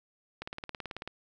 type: click train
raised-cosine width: 0.3 ms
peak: -22 dBFS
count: 13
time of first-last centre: 0.42-1.076 s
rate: 18.3 Hz
effects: none

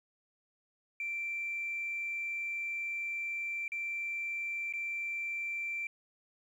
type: tone with dropouts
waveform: sine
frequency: 2349 Hz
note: D7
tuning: in tune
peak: -33 dBFS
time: 1-5.87 s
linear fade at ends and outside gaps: 2 ms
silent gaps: 3.68-3.719 / 4.726-4.736 s
effects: tanh soft clip ceiling -29 dBFS + 11-bit

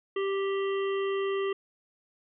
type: harmonic tone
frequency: 392 Hz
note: G4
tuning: in tune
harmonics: 1 / 3 / 5 / 7 / 8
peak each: -27 / -37 / -41 / -44 / -45 dBFS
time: 0.16-1.53 s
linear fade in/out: 5 ms
effects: none

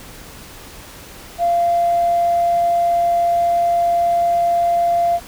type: tone with tanh clipping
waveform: triangle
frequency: 690 Hz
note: F5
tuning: 21 cents flat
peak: -13 dBFS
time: 1.38-5.2 s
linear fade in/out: 50 ms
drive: 4 dB
effects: pink hiss -38 dBFS RMS until 5.27 s

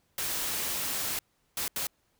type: noise bursts at uneven times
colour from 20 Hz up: white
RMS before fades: -32 dBFS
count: 3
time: 0.18-1.19 / 1.57-1.68 / 1.76-1.87 s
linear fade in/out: 2 ms
effects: pink hiss -72 dBFS RMS until 2.19 s

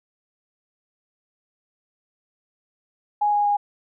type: tone with pitch steps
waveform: sine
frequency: 830.6 / 825.3 / 820.1 Hz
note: G#5 / G#5 / G#5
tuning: 0 / -11 / -22 cents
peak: -17 dBFS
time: 3.21-3.57 s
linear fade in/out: 10 ms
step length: 120 ms
effects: none

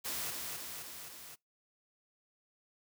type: noise with echo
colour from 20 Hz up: white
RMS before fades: -38 dBFS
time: 0.04-0.32 s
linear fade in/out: 20 ms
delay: 260 ms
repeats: 4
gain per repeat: -3 dB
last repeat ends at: 1.36 s
effects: noise-tail reverb RT60 0.2 s tail -26 dB re dry

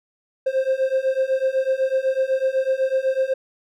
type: beating tone pair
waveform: triangle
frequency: 523.3 / 531.3 Hz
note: C5 / C5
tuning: 0 / +26 cents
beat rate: 8 Hz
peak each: -20 / -19 dBFS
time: 0.46-3.34 s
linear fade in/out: 10 ms
effects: none

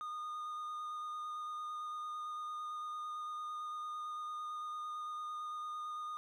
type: tone with vibrato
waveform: triangle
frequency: 1226 Hz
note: D#6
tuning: 26 cents flat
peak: -38 dBFS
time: 0.01-6.17 s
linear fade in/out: 0 ms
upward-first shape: square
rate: 8.9 Hz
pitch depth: 9 cents each way
effects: none

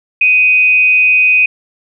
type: tone with frequency modulation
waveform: sine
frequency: 2500 Hz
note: D#7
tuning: 8 cents sharp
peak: -6 dBFS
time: 0.21-1.46 s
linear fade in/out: 5 ms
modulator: 203 Hz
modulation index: 0.31
effects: none

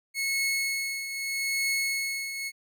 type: tone with tremolo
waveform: sawtooth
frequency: 2188 Hz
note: C#7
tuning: 23 cents flat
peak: -21 dBFS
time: 0.14-2.52 s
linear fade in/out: 50 ms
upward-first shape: triangle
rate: 0.8 Hz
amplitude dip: 65%
effects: none

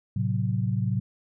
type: chord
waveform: sine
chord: F# diminished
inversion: first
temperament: equal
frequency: 110 / 130.81 / 185 Hz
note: A2 / C3 / F#3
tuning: 0 / 0 / 0 cents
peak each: -26 / -28 / -29 dBFS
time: 0.16-1 s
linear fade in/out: 5 ms
effects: none

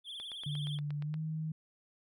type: tone with vibrato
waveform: triangle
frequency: 3334 Hz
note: G#7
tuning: 6 cents sharp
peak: -40 dBFS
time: 0.04-0.8 s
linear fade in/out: 50 ms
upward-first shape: triangle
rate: 19 Hz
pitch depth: 120 cents each way
type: click train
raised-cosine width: 0.3 ms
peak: -33 dBFS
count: 9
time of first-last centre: 0.2-1.141 s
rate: 8.5 Hz
type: tone with pitch glide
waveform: sine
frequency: 146.83 to 157.37 Hz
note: D3 to D#3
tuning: 0 to +20 cents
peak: -34 dBFS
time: 0.46-1.52 s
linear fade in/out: 5 ms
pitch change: +120 cents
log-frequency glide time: 1.01-1.19 s
effects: none

